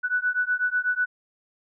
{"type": "beating tone pair", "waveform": "sine", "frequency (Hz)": [1480, 1488.1], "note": ["F#6", "F#6"], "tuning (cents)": [0, 9], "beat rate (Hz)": 8.1, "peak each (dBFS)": -25, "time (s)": [0.03, 1.06], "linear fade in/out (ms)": 20, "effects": []}